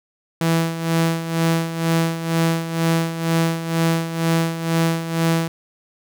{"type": "tone with tremolo", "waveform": "sawtooth", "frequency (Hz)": 164.81, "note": "E3", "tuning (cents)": 0, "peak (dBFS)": -11, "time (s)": [0.41, 5.48], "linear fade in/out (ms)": 2, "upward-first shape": "sine", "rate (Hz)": 2.1, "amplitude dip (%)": 70, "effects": []}